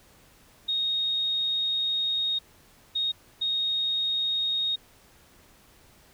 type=tone bursts at uneven times; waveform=sine; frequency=3729 Hz; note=A#7; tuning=in tune; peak=-24 dBFS; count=3; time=0.68-2.39 / 2.95-3.12 / 3.41-4.76 s; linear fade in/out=10 ms; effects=pink hiss -57 dBFS RMS until 6.13 s